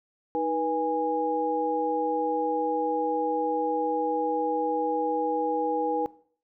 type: tone cluster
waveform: sine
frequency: 312.8 / 485.6 / 824 Hz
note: D#4 / B4 / G#5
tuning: +9 / -29 / -14 cents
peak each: -31 / -28 / -28 dBFS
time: 0.35-6.06 s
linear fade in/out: 0 ms
effects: noise-tail reverb RT60 0.5 s tail -19 dB re dry